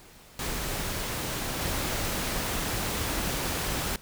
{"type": "noise with level steps", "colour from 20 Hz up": "pink", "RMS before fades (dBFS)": [-32, -30], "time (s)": [0.39, 3.96], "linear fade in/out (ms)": 2, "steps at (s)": 1.59, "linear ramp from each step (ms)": 20, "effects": ["pink hiss -52 dBFS RMS until 4.01 s"]}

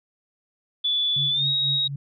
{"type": "tone with pitch glide", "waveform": "sine", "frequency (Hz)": [3455, 3790], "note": ["A7", "A#7"], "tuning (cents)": [-32, 28], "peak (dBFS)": -20, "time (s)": [0.84, 1.88], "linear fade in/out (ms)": 10, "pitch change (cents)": 160, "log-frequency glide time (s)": [1.3, 1.48]}
{"type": "tone with tremolo", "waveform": "sine", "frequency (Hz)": 140.4, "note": "C#3", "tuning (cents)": 22, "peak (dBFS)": -27, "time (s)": [1.16, 1.96], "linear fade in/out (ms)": 5, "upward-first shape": "sine", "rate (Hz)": 4.1, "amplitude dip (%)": 85}
{"effects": []}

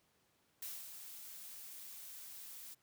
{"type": "noise with ADSR envelope", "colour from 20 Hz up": "blue", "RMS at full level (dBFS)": -44, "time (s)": [0.62, 2.75], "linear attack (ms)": 5, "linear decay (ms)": 230, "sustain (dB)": -7, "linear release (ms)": 21, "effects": ["pink hiss -75 dBFS RMS until 2.82 s", "high-pass 100 Hz 12 dB/octave"]}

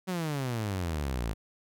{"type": "exponential sweep", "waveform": "sawtooth", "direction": "down", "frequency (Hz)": [190.7, 52.4], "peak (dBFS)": -26, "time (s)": [0.07, 1.34], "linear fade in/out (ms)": 20, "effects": []}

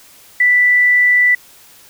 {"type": "tone", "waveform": "sine", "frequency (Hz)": 1975.5, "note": "B6", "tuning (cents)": 0, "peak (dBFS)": -8, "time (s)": [0.4, 1.35], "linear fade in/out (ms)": 5, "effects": ["white hiss -44 dBFS RMS until 1.89 s"]}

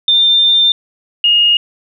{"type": "tone pair in turn", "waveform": "sine", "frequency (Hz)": [3597, 2855], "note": ["A7", "F7"], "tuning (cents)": [37, 37], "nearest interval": "major third", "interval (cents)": 400, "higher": "first", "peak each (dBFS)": -7, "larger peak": "neither", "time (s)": [[0.08, 0.72], [1.24, 1.57]], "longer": "first", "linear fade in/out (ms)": 2, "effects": []}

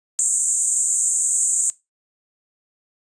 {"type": "band-pass noise", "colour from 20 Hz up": "white", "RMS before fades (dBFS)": -20, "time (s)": [0.19, 1.7], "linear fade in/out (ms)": 0, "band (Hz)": [6900, 8700], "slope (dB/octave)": 96, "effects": ["noise-tail reverb RT60 0.2 s tail -19 dB re dry", "resampled to 22050 Hz"]}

